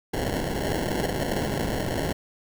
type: noise with sample-and-hold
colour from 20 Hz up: white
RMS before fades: -27 dBFS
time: 0.13-2.13 s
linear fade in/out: 10 ms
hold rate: 1225 Hz
effects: none